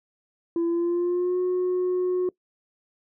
sine tone with pitch glide, 337.5 to 363.8 Hz, E4 to F#4, +41 to -29 cents, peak -19 dBFS, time 0.56-2.29 s, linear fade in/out 2 ms, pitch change +130 cents, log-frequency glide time 0.66-1.39 s, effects noise-tail reverb RT60 0.1 s tail -23 dB re dry + tanh soft clip ceiling -20 dBFS

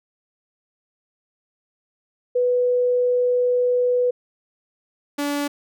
sine / sawtooth tone pair in turn, 493.9 / 287.9 Hz, B4 / D4, 0 / -34 cents, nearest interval major sixth, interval 934 cents, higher first, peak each -16 / -18 dBFS, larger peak first, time 2.35-4.11 / 5.18-5.48 s, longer first, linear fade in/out 10 ms, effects none

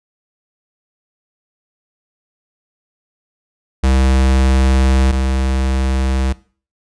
square tone pair in turn, 65.7 / 65.7 Hz, C2 / C2, +8 / +8 cents, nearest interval unison, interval 0 cents, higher neither, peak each -11 / -15 dBFS, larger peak first, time 3.83-5.12 / 5.12-6.33 s, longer first, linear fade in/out 10 ms, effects noise-tail reverb RT60 0.4 s tail -19 dB re dry + resampled to 22050 Hz

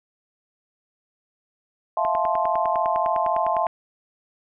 sine chord, F major seventh, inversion third, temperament just, 654.8 / 698.5 / 873.1 / 1047.7 Hz, E5 / F5 / A5 / C6, -12 / 0 / -14 / +2 cents, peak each -25 dBFS, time 1.97-3.67 s, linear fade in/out 2 ms
click train, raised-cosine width 0.5 ms, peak -18 dBFS, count 17, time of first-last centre 2.05-3.668 s, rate 9.89 Hz
effects none

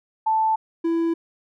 sine / triangle tone pair in turn, 880 / 332.4 Hz, A5 / E4, 0 / +15 cents, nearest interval octave + perfect fourth, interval 1685 cents, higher first, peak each -17 dBFS, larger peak neither, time 0.26-0.56 / 0.84-1.14 s, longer neither, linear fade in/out 10 ms, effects none

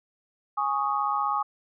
sine chord, Ab suspended fourth, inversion none, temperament equal, 830.6 / 1108.7 / 1244.5 Hz, Ab5 / Db6 / Eb6, 0 / 0 / 0 cents, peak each -28 dBFS, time 0.57-1.43 s, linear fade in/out 10 ms, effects none

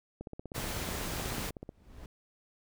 click train, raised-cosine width 2 ms, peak -28 dBFS, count 25, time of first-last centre 0.21-1.691 s, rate 16.2 Hz
pink noise, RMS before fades -37 dBFS, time 0.54-1.51 s, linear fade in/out 20 ms
brown noise with exponential growth, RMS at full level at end -42 dBFS, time 1.5-2.06 s, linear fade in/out 2 ms, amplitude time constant 120 ms
effects none

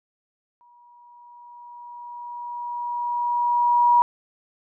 sine tone with exponential growth, 961 Hz, B5, 48 cents flat, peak -12 dBFS, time 0.61-4.02 s, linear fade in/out 0 ms, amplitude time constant 740 ms, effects none

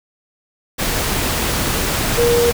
sine tone in noise, 474.6 Hz, A#4, 31 cents sharp, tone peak -12 dBFS, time 2.17-2.52 s, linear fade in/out 20 ms, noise pink, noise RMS -19 dBFS, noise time 0.78-2.53 s, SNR +4 dB, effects none

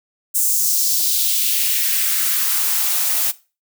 blue noise with high-pass filter sweep, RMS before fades -18 dBFS, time 0.34-3.32 s, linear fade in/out 20 ms, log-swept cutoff 8100 to 540 Hz, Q 1.8, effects noise-tail reverb RT60 0.3 s tail -18 dB re dry

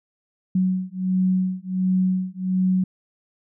sine beating tone pair, 185 / 186.4 Hz, F#3 / F#3, 0 / +13 cents, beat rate 1.4 Hz, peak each -22 dBFS, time 0.55-2.84 s, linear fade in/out 5 ms, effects none

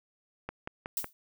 click train, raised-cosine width 0.5 ms, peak -21 dBFS, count 4, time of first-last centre 0.49-1.044 s, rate 5.42 Hz
violet noise with exponential decay, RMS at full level -28 dBFS, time 0.97-1.13 s, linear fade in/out 1 ms, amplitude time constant 34 ms
effects none

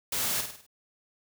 white noise with echo, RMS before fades -30 dBFS, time 0.12-0.41 s, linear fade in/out 5 ms, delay 51 ms, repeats 5, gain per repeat -6 dB, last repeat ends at 0.665 s, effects none

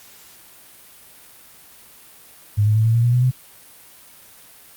sine tone with pitch steps, 103.83 / 106.93 / 110.13 / 113.42 / 116.81 / 120.31 / 123.9 / 127.61 Hz, G#2 / A2 / A2 / A#2 / A#2 / B2 / B2 / C3, 0 / -49 / +2 / -47 / +4 / -45 / +6 / -43 cents, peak -13 dBFS, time 2.57-3.314 s, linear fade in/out 20 ms, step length 93 ms, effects white hiss -46 dBFS RMS until 4.76 s + Opus 48 kbps

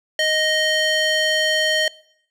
square tone with band-pass filter, 622.3 Hz, D#5, in tune, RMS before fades -19 dBFS, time 0.19-1.88 s, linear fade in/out 2 ms, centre 2900 Hz, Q 1.1, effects noise-tail reverb RT60 0.7 s tail -22 dB re dry

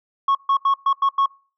sine tone bursts at uneven times, 1100 Hz, C#6, 14 cents flat, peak -12 dBFS, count 6, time 0.28-0.35 / 0.49-0.57 / 0.65-0.74 / 0.86-0.93 / 1.02-1.09 / 1.18-1.26 s, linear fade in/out 5 ms, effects noise-tail reverb RT60 0.4 s tail -26 dB re dry + tanh soft clip ceiling -13 dBFS

